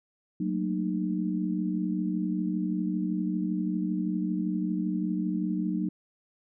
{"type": "tone cluster", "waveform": "sine", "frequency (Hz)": [185.3, 218, 230.5, 305.3], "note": ["F#3", "A3", "A#3", "D#4"], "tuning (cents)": [3, -16, -19, -33], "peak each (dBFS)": [-29, -38, -34, -31], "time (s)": [0.4, 5.89], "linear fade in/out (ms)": 5, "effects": []}